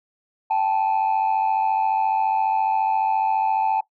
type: tone pair together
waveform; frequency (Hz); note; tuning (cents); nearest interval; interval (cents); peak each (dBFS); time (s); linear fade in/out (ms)
sine; 778.5 / 873; G5 / A5; -12 / -14; major second; 198; -20 / -18; 0.5-3.81; 10
effects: noise-tail reverb RT60 0.1 s tail -18 dB re dry + tanh soft clip ceiling -15 dBFS